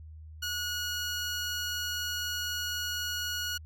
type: tone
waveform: 15% pulse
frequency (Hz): 1452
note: F#6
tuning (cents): -33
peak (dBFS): -25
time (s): 0.42-3.58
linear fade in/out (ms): 10
effects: added 78 Hz sine -44 dBFS peak until 3.65 s